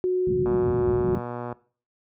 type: tone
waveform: sine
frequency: 366.3 Hz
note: F#4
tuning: 17 cents flat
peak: -20 dBFS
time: 0.04-1.15 s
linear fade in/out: 0 ms
type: low-pass noise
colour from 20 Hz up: white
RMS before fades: -29 dBFS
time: 0.27-1.19 s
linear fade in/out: 2 ms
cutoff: 220 Hz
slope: 48 dB/octave
type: click train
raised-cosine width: 1 ms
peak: -19 dBFS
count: 130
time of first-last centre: 0.46-1.526 s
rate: 121 Hz
effects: noise-tail reverb RT60 0.4 s tail -19 dB re dry + high-pass 60 Hz 12 dB/octave